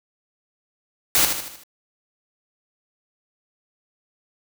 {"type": "noise with echo", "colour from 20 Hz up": "white", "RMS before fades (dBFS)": -17, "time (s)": [1.15, 1.25], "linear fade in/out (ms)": 0, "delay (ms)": 77, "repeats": 5, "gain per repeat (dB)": -6, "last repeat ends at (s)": 1.635, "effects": []}